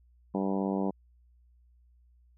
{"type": "harmonic tone", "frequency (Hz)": 97.2, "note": "G2", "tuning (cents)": -14, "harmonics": [2, 3, 4, 5, 6, 7, 8, 9, 10], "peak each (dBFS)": [-30, -34, -36, -38, -40, -41, -42, -43, -44], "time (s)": [0.34, 0.91], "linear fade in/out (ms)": 10, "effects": ["added 60 Hz sine -59 dBFS peak until 2.37 s"]}